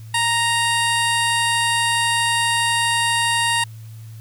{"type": "tone with low-pass filter", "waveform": "15% pulse", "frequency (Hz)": 932.3, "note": "A#5", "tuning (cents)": 0, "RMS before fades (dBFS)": -19, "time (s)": [0.14, 3.64], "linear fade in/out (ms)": 5, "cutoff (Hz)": 10000, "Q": 1.6, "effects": ["added 111 Hz sine -34 dBFS peak until 4.2 s", "white hiss -52 dBFS RMS until 4.2 s"]}